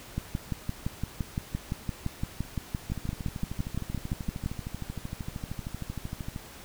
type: two click trains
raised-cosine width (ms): 5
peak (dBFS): -17 / -22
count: 26 / 46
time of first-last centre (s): 0.18-4.461 / 2.9-6.362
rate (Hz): 5.84 / 13
effects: pink hiss -47 dBFS RMS until 6.64 s